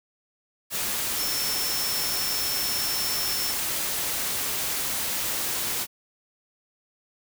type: tone in noise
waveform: sine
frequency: 5400 Hz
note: E8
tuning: 41 cents sharp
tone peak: -29 dBFS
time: 1.16-3.55 s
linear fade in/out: 50 ms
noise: white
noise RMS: -28 dBFS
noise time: 0.7-5.87 s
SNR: -4 dB
effects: none